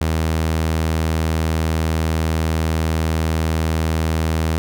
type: tone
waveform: sawtooth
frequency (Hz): 80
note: D#2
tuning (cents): +49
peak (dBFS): -13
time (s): 0.01-4.58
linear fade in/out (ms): 0
effects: none